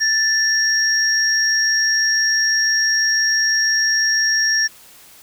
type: tone pair together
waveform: sine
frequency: 1760 / 5594 Hz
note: A6 / F8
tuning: 0 / +2 cents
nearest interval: octave + minor sixth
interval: 2002 cents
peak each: -17 dBFS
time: 0-4.68 s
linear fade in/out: 20 ms
effects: white hiss -45 dBFS RMS until 5.22 s